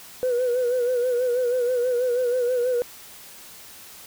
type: tone with vibrato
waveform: sine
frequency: 494.2 Hz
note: B4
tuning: 1 cent sharp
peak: -18 dBFS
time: 0.23-2.82 s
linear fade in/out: 0 ms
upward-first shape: sine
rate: 6.2 Hz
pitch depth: 61 cents each way
effects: tanh soft clip ceiling -17 dBFS + white hiss -44 dBFS RMS until 4.06 s